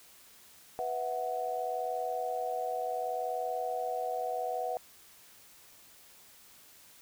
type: chord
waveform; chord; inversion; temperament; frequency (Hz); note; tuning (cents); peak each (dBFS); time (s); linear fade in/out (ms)
sine; B suspended fourth; none; equal; 493.9 / 659.3 / 740; B4 / E5 / F#5; 0 / 0 / 0; -37 / -37 / -34; 0.79-4.77; 0
effects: white hiss -57 dBFS RMS until 7.01 s